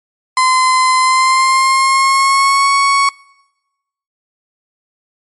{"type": "tone with pitch glide", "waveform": "35% pulse", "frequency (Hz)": [1030, 1110.3], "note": ["C6", "C#6"], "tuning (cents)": [-28, 2], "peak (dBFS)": -7, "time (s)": [0.37, 3.09], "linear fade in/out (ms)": 2, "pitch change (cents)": 130, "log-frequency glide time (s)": [0.99, 2.7], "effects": ["noise-tail reverb RT60 1.0 s tail -25 dB re dry", "MP3 48 kbps"]}